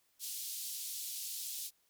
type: band-pass noise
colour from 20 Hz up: white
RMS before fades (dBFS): -42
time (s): 0.19-1.71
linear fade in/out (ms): 50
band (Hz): 3400 to 16000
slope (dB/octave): 24
effects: white hiss -74 dBFS RMS until 1.89 s